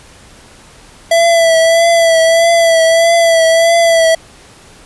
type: tone with vibrato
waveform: square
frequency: 664 Hz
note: E5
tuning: 12 cents sharp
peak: -7 dBFS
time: 1.11-4.15 s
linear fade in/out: 5 ms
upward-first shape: triangle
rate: 1.6 Hz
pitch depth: 39 cents each way
effects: pink hiss -40 dBFS RMS until 4.85 s + resampled to 24000 Hz